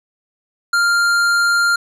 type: tone with hard clipping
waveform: sine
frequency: 1396.9 Hz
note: F6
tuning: in tune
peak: -14 dBFS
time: 0.73-1.76 s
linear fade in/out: 5 ms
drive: 12 dB
effects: none